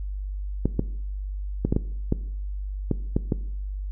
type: clicks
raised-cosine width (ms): 3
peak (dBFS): -8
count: 9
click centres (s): 0.656 / 0.794 / 1.65 / 1.725 / 1.764 / 2.124 / 2.913 / 3.165 / 3.322
effects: noise-tail reverb RT60 0.7 s tail -18 dB re dry + added 49 Hz sine -28 dBFS peak until 3.91 s